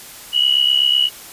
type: tone pair together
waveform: sine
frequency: 2892 / 2960 Hz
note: F#7 / F#7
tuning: -40 / 0 cents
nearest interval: unison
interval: 40 cents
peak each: -15 dBFS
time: 0.32-1.1 s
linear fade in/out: 50 ms
effects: white hiss -37 dBFS RMS until 1.32 s + resampled to 32000 Hz